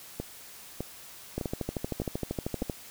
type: two click trains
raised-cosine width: 2 ms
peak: -17 / -19 dBFS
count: 18 / 5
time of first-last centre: 1.38-2.698 / 0.2-2.624 s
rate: 12.9 / 1.65 Hz
effects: white hiss -48 dBFS RMS until 2.9 s